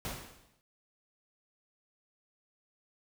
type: noise with exponential decay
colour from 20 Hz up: pink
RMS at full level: -36 dBFS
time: 0.05-0.61 s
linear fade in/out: 0 ms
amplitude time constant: 120 ms
effects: none